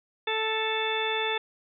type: harmonic tone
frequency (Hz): 440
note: A4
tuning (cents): 0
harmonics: 1 / 2 / 3 / 4 / 5 / 6 / 8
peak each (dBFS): -31 / -32 / -38 / -34 / -36 / -34 / -32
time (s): 0.27-1.38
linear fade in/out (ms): 5
effects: none